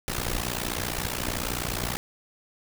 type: noise with amplitude modulation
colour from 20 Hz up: pink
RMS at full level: -26 dBFS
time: 0.08-1.97 s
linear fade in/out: 0 ms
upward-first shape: sine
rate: 59.9 Hz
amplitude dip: 90%
effects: none